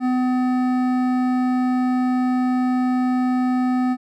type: tone with hard clipping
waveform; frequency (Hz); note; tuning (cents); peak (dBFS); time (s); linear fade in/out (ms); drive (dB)
sine; 252.7; B3; +40; -19; 0-3.97; 50; 12
effects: none